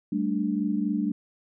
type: chord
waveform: sine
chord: G suspended second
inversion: none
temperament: equal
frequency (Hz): 196 / 220 / 293.7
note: G3 / A3 / D4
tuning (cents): 0 / 0 / 0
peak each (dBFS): -28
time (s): 0.12-1.12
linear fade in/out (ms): 5
effects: none